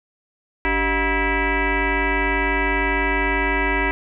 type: tone with frequency modulation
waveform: sine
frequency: 962 Hz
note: B5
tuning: 46 cents flat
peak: -17 dBFS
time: 0.65-3.91 s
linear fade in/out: 0 ms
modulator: 337 Hz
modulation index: 4.2
effects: none